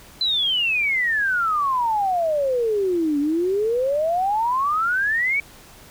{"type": "exponential two-way sweep", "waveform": "sine", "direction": "down then up", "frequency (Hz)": [4078, 282.1, 2301], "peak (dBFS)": -18, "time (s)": [0.21, 5.4], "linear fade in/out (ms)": 2, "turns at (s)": 3.19, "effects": ["pink hiss -46 dBFS RMS until 5.9 s"]}